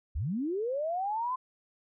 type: linear sweep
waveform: sine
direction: up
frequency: 52.5 to 1044 Hz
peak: -29 dBFS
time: 0.15-1.36 s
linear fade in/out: 10 ms
effects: none